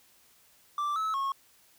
triangle tone with pitch steps, 1173 / 1298 / 1092 Hz, D6 / E6 / C#6, -2 / -27 / -26 cents, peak -26 dBFS, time 0.78-1.32 s, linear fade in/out 2 ms, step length 180 ms, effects white hiss -62 dBFS RMS until 1.78 s

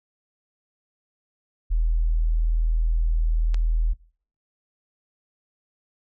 sine tone, 40.49 Hz, E1, 30 cents flat, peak -18 dBFS, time 1.7-3.94 s, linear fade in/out 20 ms
click, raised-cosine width 0.2 ms, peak -19 dBFS, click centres 3.544 s
effects noise-tail reverb RT60 0.5 s tail -22 dB re dry

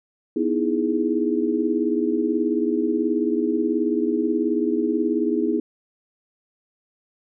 sine chord, E major seventh, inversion second, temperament equal, 246.9 / 311.1 / 329.6 / 415.3 Hz, B3 / D#4 / E4 / G#4, 0 / 0 / 0 / 0 cents, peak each -25 / -24 / -24 / -25 dBFS, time 0.36-5.6 s, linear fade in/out 5 ms, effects none

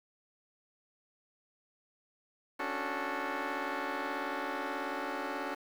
10% pulse chord, D major seventh, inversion third, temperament just, 275.3 / 293.7 / 367.1 / 440.5 Hz, C#4 / D4 / F#4 / A4, -12 / 0 / -14 / +2 cents, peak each -31 / -32 / -32 / -33 dBFS, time 2.59-5.55 s, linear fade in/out 10 ms, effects low-pass 3000 Hz 12 dB/octave + 9-bit

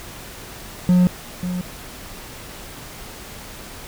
triangle tone with echo, 180 Hz, F#3, 47 cents flat, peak -9 dBFS, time 0.89-1.07 s, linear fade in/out 0 ms, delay 540 ms, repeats 1, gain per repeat -11 dB, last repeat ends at 1.61 s, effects pink hiss -37 dBFS RMS until 3.87 s

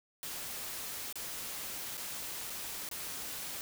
white noise with dropouts, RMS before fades -41 dBFS, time 0.23-3.61 s, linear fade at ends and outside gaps 0 ms, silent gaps 1.126-1.156 / 1.971-1.977 / 2.498-2.502 / 2.889-2.913 s, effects none

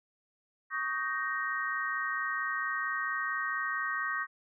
sine chord, Eb dominant seventh, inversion third, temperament just, 1120.1 / 1244.5 / 1555.6 / 1866.8 Hz, Db6 / Eb6 / G6 / Bb6, +18 / 0 / -14 / +2 cents, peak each -37 / -38 / -36 / -34 dBFS, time 0.7-4.27 s, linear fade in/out 50 ms, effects none

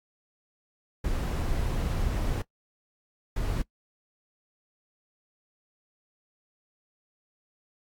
brown noise bursts at uneven times, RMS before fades -28 dBFS, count 2, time 1.04-2.42 / 3.36-3.62 s, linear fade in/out 5 ms, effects noise-tail reverb RT60 0.1 s tail -22 dB re dry + AAC 64 kbps

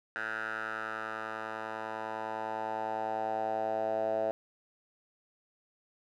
10% pulse tone with band-pass filter sweep, 110 Hz, A2, in tune, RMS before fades -35 dBFS, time 0.16-4.31 s, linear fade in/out 0 ms, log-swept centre 1500 to 640 Hz, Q 5.2, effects none

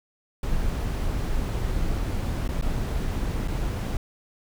brown noise with dropouts, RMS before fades -26 dBFS, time 0.43-3.97 s, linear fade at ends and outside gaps 2 ms, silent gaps 2.478-2.489 / 2.613-2.623 / 3.477-3.482 s, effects none

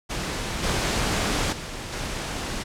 pink noise with level steps, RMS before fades -29 / -24 / -34 / -30 dBFS, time 0.09-2.64 s, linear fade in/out 20 ms, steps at 0.63 / 1.52 / 1.92 s, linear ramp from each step 10 ms, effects low-pass 8000 Hz 12 dB/octave

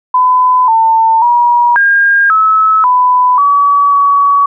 sine tone with pitch steps, 1007 / 898 / 959 / 1614 / 1296 / 998 / 1139 / 1131 Hz, B5 / A5 / A#5 / G#6 / E6 / B5 / C#6 / C#6, +33 / +35 / +49 / -50 / -30 / +18 / +47 / +34 cents, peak -5 dBFS, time 0.14-4.46 s, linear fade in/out 5 ms, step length 540 ms, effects none

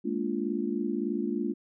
sine chord, Bb dominant seventh, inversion third, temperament just, 209.8 / 233.1 / 291.4 / 349.6 Hz, Ab3 / Bb3 / D4 / F4, +18 / 0 / -13 / +2 cents, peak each -33 dBFS, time 0.04-1.54 s, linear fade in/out 20 ms, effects none

